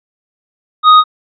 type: tone with tanh clipping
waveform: sine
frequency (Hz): 1247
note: D#6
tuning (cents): +3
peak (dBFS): -4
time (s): 0.83-1.04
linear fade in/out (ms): 50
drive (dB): 14
effects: resampled to 11025 Hz